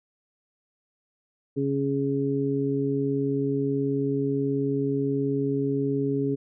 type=harmonic tone; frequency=138.59 Hz; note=C#3; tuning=in tune; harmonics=1 / 2 / 3; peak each=-29 / -26 / -27 dBFS; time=1.56-6.36 s; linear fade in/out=20 ms; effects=none

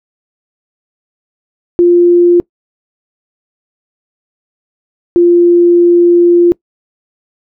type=tone pair in turn; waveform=sine; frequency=349.2 / 347.4 Hz; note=F4 / F4; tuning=0 / -9 cents; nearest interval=unison; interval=9 cents; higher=first; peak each=-3 dBFS; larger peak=neither; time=1.79-2.4 / 5.16-6.52 s; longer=second; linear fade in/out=0 ms; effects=noise-tail reverb RT60 0.1 s tail -24 dB re dry

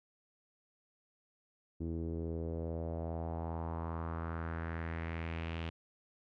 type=tone with low-pass filter sweep; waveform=sawtooth; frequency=82.41 Hz; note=E2; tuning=in tune; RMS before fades=-39 dBFS; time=1.8-5.7 s; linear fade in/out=10 ms; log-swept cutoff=320 to 3000 Hz; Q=2.9; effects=none

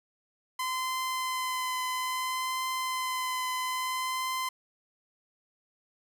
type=tone with vibrato; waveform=sawtooth; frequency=1026 Hz; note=C6; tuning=34 cents flat; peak=-26 dBFS; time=0.59-4.49 s; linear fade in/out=5 ms; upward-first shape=triangle; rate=0.6 Hz; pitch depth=15 cents each way; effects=none

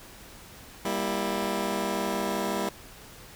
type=chord; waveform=15% pulse; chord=E diminished; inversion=first; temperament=just; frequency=197.78 / 237.3 / 329.6 Hz; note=G3 / Bb3 / E4; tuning=+16 / +31 / 0 cents; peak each=-24 / -27 / -26 dBFS; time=0.85-2.69 s; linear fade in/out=2 ms; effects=pink hiss -48 dBFS RMS until 3.35 s

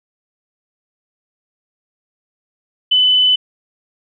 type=tone; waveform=sine; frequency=3009 Hz; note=F#7; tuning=28 cents sharp; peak=-9 dBFS; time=2.91-3.36 s; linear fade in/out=10 ms; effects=none

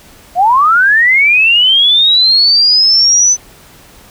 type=linear sweep; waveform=sine; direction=up; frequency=671 to 6100 Hz; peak=-5 dBFS; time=0.35-3.37 s; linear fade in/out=50 ms; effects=pink hiss -40 dBFS RMS until 4.1 s

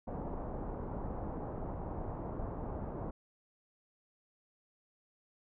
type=low-pass noise; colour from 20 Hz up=pink; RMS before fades=-40 dBFS; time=0.07-3.11 s; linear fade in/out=10 ms; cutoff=960 Hz; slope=24 dB/octave; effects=none

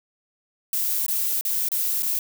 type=noise with dropouts; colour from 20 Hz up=violet; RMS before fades=-24 dBFS; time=0.73-2.19 s; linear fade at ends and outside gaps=2 ms; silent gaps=1.064-1.082 / 1.411-1.45 / 1.687-1.717 / 2.024-2.03 s; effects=none

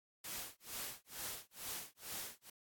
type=noise with tremolo; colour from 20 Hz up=white; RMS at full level=-43 dBFS; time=0.24-2.5 s; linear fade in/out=5 ms; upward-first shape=sine; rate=2.2 Hz; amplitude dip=100%; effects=AAC 64 kbps

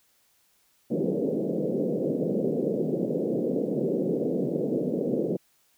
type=band-pass noise; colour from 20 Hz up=white; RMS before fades=-27 dBFS; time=0.9-5.37 s; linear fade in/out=10 ms; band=150 to 520 Hz; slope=48 dB/octave; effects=white hiss -66 dBFS RMS until 5.77 s

